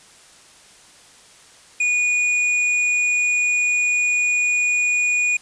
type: tone with tanh clipping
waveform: sine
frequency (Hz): 2456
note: D#7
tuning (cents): -23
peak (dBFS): -18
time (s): 1.8-5.37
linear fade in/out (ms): 5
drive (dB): 11
effects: white hiss -48 dBFS RMS until 5.41 s + resampled to 22050 Hz